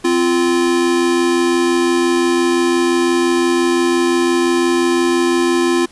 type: tone pair together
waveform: square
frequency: 260 / 345.8 Hz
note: C4 / F4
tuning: -11 / -17 cents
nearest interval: perfect fourth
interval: 494 cents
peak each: -19 / -14 dBFS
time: 0.04-5.86 s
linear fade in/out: 10 ms
effects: pink hiss -45 dBFS RMS until 5.91 s + resampled to 24000 Hz